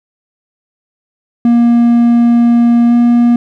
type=tone with pitch glide; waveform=triangle; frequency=236.4 to 238.5 Hz; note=A#3 to A#3; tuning=+24 to +40 cents; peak=-3 dBFS; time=1.45-3.36 s; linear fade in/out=2 ms; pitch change=+16 cents; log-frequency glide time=2.88-2.93 s; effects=none